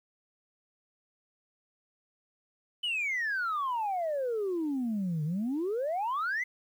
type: exponential two-way sweep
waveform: sine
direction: down then up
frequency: 3032 to 146.83 to 2097 Hz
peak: -27 dBFS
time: 2.83-6.44 s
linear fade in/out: 10 ms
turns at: 5.24 s
effects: tanh soft clip ceiling -26 dBFS + 10-bit